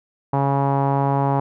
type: tone with low-pass filter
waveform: sawtooth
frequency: 138.59 Hz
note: C#3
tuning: in tune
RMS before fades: -19 dBFS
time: 0.33-1.4 s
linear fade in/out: 5 ms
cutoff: 900 Hz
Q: 4.5
effects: none